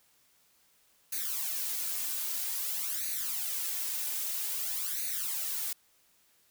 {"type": "noise with flanger", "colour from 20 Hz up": "blue", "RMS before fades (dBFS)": -34, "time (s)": [1.12, 5.73], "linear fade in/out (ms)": 5, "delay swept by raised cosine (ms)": [0.47, 3.37], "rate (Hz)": 0.51, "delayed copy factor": 0.8, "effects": ["white hiss -67 dBFS RMS until 6.5 s"]}